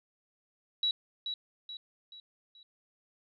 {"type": "tone with echo", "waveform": "sine", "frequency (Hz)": 3901, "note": "B7", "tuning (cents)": -22, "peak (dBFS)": -26, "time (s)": [0.83, 0.91], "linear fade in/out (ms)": 2, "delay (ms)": 430, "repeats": 4, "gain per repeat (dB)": -7, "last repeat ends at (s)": 2.63, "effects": []}